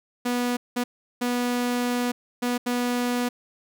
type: tone bursts at uneven times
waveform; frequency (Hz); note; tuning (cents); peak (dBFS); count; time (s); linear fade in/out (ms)
sawtooth; 244.5; B3; -17; -19; 5; 0.25-0.57 / 0.76-0.84 / 1.21-2.12 / 2.42-2.58 / 2.66-3.29; 10
effects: none